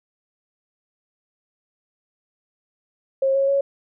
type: tone with pitch steps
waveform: sine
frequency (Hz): 538 / 547 / 555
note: C5 / C#5 / C#5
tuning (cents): +48 / -23 / +2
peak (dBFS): -16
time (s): 3.22-3.61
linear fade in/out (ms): 5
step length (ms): 130
effects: none